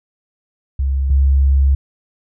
sine tone pair in turn, 67.7 / 68.33 Hz, C#2 / C#2, -40 / -24 cents, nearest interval unison, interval 16 cents, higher second, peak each -14 / -9 dBFS, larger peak second, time 0.79-1.1 / 1.1-1.75 s, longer second, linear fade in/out 5 ms, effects none

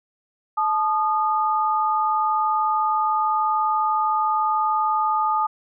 sine tone pair together, 866.9 / 1226 Hz, A5 / D#6, -26 / -26 cents, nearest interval tritone, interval 600 cents, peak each -21 dBFS, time 0.57-5.47 s, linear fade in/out 10 ms, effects none

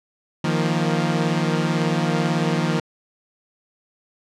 sawtooth chord, Eb suspended second, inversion none, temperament equal with one note detuned, 156.46 / 174.61 / 233.1 Hz, Eb3 / F3 / Bb3, +10 / 0 / 0 cents, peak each -18 / -19 / -22 dBFS, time 0.44-2.8 s, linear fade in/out 5 ms, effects low-pass 6000 Hz 12 dB/octave

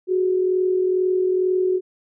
sine tone pair together, 368.9 / 411.1 Hz, F#4 / G#4, -5 / -18 cents, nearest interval major second, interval 187 cents, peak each -17 / -27 dBFS, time 0.07-1.81 s, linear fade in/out 50 ms, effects none

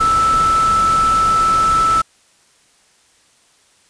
sine tone in noise, 1318.5 Hz, E6, in tune, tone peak -11 dBFS, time 0-2.02 s, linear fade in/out 10 ms, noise pink, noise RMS -25 dBFS, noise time 0-2.02 s, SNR +11 dB, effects white hiss -54 dBFS RMS until 3.89 s + resampled to 22050 Hz

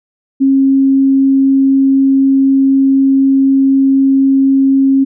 sine tone, 270.4 Hz, C#4, 43 cents flat, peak -6 dBFS, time 0.4-5.05 s, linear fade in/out 20 ms, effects none

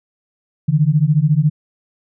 sine beating tone pair, 144.3 / 158.3 Hz, D3 / D#3, -30 / +30 cents, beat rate 14 Hz, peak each -14 dBFS, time 0.68-1.5 s, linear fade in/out 10 ms, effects none

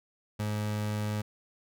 30% pulse tone, 105.6 Hz, G#2, 29 cents sharp, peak -27 dBFS, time 0.39-1.22 s, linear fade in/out 10 ms, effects none

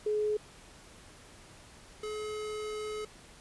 sine / square tone pair in turn, 423.2 / 426.4 Hz, G#4 / G#4, +33 / +46 cents, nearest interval unison, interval 13 cents, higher second, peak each -27 / -36 dBFS, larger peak first, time 0.06-0.37 / 2.03-3.05 s, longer second, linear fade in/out 5 ms, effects pink hiss -54 dBFS RMS until 3.4 s + resampled to 24000 Hz

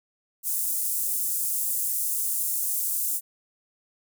pink high-pass noise, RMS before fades -27 dBFS, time 0.43-3.21 s, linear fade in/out 50 ms, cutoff 8600 Hz, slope 24 dB/octave, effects none

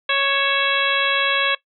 harmonic tone with a mistuned harmonic, 554.4 Hz, C#5, in tune, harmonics 1 / 2 / 3 / 4 / 5 / 6 / 7, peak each -26 / -24 / -22 / -25 / -24 / -23 / -28 dBFS, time 0.09-1.55 s, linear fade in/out 5 ms, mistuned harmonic 5, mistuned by -64 cents, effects noise-tail reverb RT60 0.1 s tail -19 dB re dry

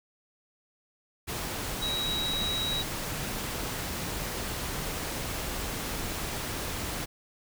sine tone in noise, 3849 Hz, B7, 45 cents flat, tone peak -29 dBFS, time 1.81-2.83 s, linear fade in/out 20 ms, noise pink, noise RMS -34 dBFS, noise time 1.27-7.06 s, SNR +2 dB, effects none

